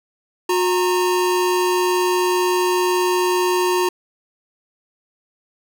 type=tone pair together; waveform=square; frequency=362 / 927 Hz; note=F#4 / A#5; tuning=-38 / -10 cents; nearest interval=octave + major third; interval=1628 cents; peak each=-18 / -22 dBFS; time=0.49-3.89 s; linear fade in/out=5 ms; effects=none